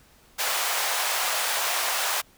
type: high-pass noise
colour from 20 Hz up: pink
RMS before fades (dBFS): -26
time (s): 0.38-2.22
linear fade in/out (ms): 20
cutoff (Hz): 660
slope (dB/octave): 24
effects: pink hiss -57 dBFS RMS until 2.37 s

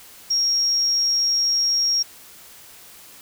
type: tone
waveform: sine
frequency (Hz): 5588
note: F8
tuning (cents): 0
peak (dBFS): -17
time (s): 0.3-2.03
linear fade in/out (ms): 10
effects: white hiss -45 dBFS RMS until 3.21 s

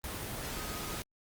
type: tone in noise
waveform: sine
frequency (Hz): 1254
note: D#6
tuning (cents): +13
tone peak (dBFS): -47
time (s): 0.56-0.99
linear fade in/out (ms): 0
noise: pink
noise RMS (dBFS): -39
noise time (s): 0.04-1.02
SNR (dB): -11
effects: Opus 24 kbps

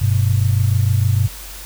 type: tone pair together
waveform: sine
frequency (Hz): 98.4 / 125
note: G2 / B2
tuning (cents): +7 / +21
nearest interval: major third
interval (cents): 414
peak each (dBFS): -14 / -17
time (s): 0.01-1.28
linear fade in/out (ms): 10
effects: added 48 Hz sine -35 dBFS peak until 1.65 s + white hiss -35 dBFS RMS until 1.65 s

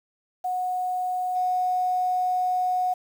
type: tone with level steps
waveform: sine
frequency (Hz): 732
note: F#5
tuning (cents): -19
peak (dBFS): -24 / -21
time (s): 0.44-2.94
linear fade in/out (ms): 10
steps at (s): 1.35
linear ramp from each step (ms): 20
effects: 8-bit

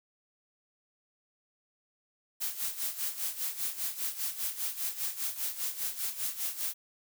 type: noise with tremolo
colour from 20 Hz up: blue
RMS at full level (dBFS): -32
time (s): 2.4-6.74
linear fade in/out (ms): 20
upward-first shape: sine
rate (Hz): 5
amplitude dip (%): 75
effects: none

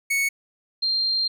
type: tone pair in turn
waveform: 45% pulse / sine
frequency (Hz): 2216 / 4183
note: C#7 / C8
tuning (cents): -1 / -1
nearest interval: major seventh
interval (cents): 1100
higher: second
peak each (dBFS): -20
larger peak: neither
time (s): 0.1-0.29 / 0.82-1.28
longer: second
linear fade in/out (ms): 10
effects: none

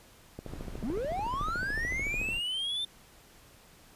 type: click train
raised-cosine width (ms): 2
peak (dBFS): -26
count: 27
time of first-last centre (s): 0.39-2.288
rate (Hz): 13.7
type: noise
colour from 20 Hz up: brown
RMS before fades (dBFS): -40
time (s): 0.44-2.41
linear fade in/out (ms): 50
type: linear sweep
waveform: triangle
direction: up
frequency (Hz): 185 to 3600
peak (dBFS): -29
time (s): 0.83-2.85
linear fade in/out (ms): 5
effects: pink hiss -57 dBFS RMS until 3.95 s + resampled to 32000 Hz

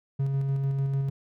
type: tone with tremolo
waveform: triangle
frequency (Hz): 137.1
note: C#3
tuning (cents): -19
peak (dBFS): -21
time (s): 0.19-1.1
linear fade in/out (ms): 10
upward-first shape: square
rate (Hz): 6.7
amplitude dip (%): 25
effects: none

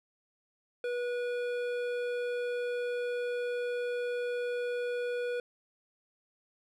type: tone with hard clipping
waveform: sine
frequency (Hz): 486.8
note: B4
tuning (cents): -25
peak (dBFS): -33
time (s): 0.84-5.4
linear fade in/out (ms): 2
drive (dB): 12
effects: none

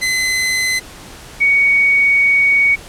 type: tone pair in turn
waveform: sawtooth / sine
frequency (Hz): 2038 / 2239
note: C7 / C#7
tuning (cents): -46 / +17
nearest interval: major second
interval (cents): 163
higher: second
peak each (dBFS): -11 / -9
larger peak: second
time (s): 0.01-0.8 / 1.4-2.76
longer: second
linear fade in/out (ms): 20
effects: pink hiss -36 dBFS RMS until 2.88 s + low-pass 11000 Hz 12 dB/octave

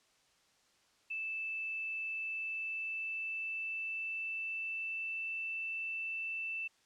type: tone with pitch glide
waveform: sine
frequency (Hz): 2637 to 2658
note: E7 to E7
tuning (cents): 0 to +14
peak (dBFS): -36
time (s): 1.1-6.68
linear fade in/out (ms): 10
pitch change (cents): +14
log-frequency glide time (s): 2.13-5.37
effects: white hiss -70 dBFS RMS until 6.85 s + low-pass 7000 Hz 12 dB/octave

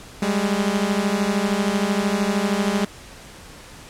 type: beating tone pair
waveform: sawtooth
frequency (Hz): 196 / 209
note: G3 / G#3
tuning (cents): 0 / +11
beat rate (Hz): 13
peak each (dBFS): -18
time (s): 0.22-2.85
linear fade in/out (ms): 5
effects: pink hiss -42 dBFS RMS until 3.89 s + low-pass 10000 Hz 12 dB/octave

